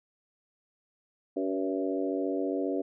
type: harmonic tone with a mistuned harmonic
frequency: 94.8 Hz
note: F#2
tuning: 43 cents sharp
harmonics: 3 / 4 / 5 / 6 / 7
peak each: -31 / -33 / -35 / -37 / -38 dBFS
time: 1.36-2.82 s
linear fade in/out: 10 ms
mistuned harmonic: 5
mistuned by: +28 cents
effects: none